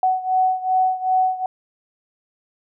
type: beating tone pair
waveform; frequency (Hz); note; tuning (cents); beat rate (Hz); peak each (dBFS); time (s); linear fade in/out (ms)
sine; 746 / 748.6; F#5 / F#5; +14 / +20; 2.6; -18 / -21; 0.03-1.46; 2
effects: none